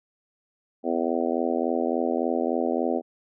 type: harmonic tone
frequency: 83.5 Hz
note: E2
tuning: 23 cents sharp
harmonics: 3 / 4 / 5 / 6 / 7 / 8 / 9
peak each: -28 / -29 / -30 / -31 / -31 / -32 / -33 dBFS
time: 0.83-3.02 s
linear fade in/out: 50 ms
effects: none